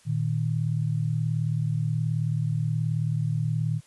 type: tone pair together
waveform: sine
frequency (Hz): 115.59 / 154.3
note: A#2 / D#3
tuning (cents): -14 / -14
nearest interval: perfect fourth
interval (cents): 500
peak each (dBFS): -26 / -26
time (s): 0.05-3.81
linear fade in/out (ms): 50
effects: white hiss -58 dBFS RMS until 3.86 s + resampled to 24000 Hz